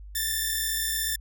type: tone pair together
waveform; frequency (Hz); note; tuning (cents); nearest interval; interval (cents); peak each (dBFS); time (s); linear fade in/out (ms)
5% pulse; 1758 / 1794.9; A6 / A6; -2 / +34; unison; 36; -18; 0.15-1.16; 5
effects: added 50 Hz sine -40 dBFS peak until 1.2 s

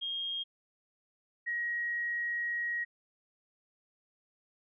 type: tone pair in turn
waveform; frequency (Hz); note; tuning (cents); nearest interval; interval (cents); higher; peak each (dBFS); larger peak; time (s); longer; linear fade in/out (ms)
sine; 3238 / 1895.1; G#7 / A#6; -45 / +28; major sixth; 927; first; -33 / -31; second; 0.01-0.44 / 1.46-2.85; second; 20
effects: none

